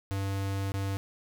square tone with dropouts, 97.9 Hz, G2, 2 cents flat, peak -30 dBFS, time 0.11-0.97 s, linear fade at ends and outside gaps 0 ms, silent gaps 0.719-0.74 s, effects none

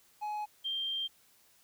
triangle / sine tone pair in turn, 842 / 3172 Hz, G#5 / G7, +24 / +20 cents, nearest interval octave + major seventh, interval 2296 cents, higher second, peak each -32 / -32 dBFS, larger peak neither, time 0.21-0.46 / 0.64-1.08 s, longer second, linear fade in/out 20 ms, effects white hiss -65 dBFS RMS until 1.63 s

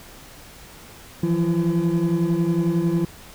triangle tone cluster, 164.3 / 175.3 / 338 Hz, E3 / F3 / E4, -5 / +7 / +43 cents, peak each -20 dBFS, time 1.23-3.05 s, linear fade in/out 5 ms, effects tanh soft clip ceiling -10 dBFS + pink hiss -44 dBFS RMS until 3.34 s

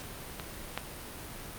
clicks, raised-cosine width 0.3 ms, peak -21 / -15 dBFS, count 2, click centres 0.398 / 0.776 s, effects pink hiss -43 dBFS RMS until 1.58 s + Opus 48 kbps

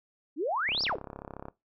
sine exponential two-way sweep, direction up then down, 264.6 to 5588 to 264.6 Hz, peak -27 dBFS, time 0.36-0.98 s, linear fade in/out 50 ms, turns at 0.83 s
click train, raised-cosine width 1 ms, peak -26 dBFS, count 28, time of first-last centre 0.69-1.484 s, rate 34 Hz
effects noise-tail reverb RT60 0.2 s tail -19 dB re dry

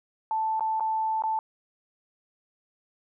sine tone with dropouts, 880 Hz, A5, in tune, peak -24 dBFS, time 0.31-1.39 s, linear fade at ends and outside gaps 1 ms, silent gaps 0.596-0.607 / 0.798-0.806 / 1.222-1.237 s, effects none

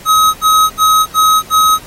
square tone bursts, 1271 Hz, D#6, 36 cents sharp, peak -7 dBFS, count 5, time 0.05-1.788 s, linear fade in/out 50 ms, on 290 ms, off 72 ms, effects pink hiss -36 dBFS RMS until 1.86 s + AAC 48 kbps

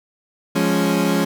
30% pulse chord, Db major, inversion first, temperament equal, 174.61 / 207.7 / 277.2 Hz, F3 / Ab3 / Db4, 0 / 0 / 0 cents, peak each -18 dBFS, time 0.55-1.25 s, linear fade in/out 10 ms, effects none

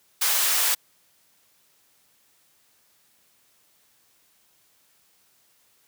white high-pass noise, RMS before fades -22 dBFS, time 0.21-0.75 s, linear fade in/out 10 ms, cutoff 730 Hz, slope 12 dB/octave, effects white hiss -63 dBFS RMS until 5.87 s + high-pass 60 Hz 12 dB/octave

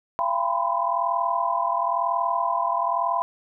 sine tone cluster, 682 / 795 / 986 / 1027 Hz, F5 / G5 / B5 / C6, -41 / +24 / -3 / -33 cents, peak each -27 / -30 / -25 / -26 dBFS, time 0.19-3.22 s, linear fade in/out 0 ms, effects none

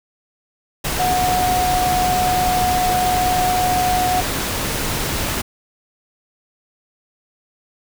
sine tone in noise, 730 Hz, F#5, 24 cents flat, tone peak -16 dBFS, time 0.99-4.21 s, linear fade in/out 10 ms, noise pink, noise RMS -22 dBFS, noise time 0.84-5.42 s, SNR +3 dB, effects none

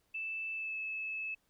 sine tone with pitch glide, 2639 to 2604 Hz, E7 to E7, +1 to -22 cents, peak -36 dBFS, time 0.14-1.35 s, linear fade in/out 10 ms, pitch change -23 cents, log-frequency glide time 0.53-0.78 s, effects pink hiss -75 dBFS RMS until 1.49 s

